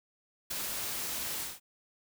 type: noise with ADSR envelope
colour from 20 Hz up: white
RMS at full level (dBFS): -33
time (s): 0.5-1.6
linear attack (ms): 13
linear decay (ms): 5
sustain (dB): -3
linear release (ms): 190
effects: none